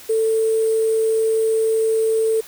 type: tone with sample-and-hold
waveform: sine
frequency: 444.5 Hz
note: A4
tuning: 18 cents sharp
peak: -15 dBFS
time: 0.09-2.41 s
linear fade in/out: 10 ms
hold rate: 8820 Hz
effects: white hiss -41 dBFS RMS until 2.47 s